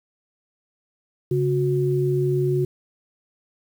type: tone pair together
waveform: sine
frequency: 138.59 / 364.9 Hz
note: C#3 / F#4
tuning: 0 / -24 cents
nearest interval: octave + perfect fourth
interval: 1676 cents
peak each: -21 dBFS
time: 1.31-2.65 s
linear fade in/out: 5 ms
effects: 8-bit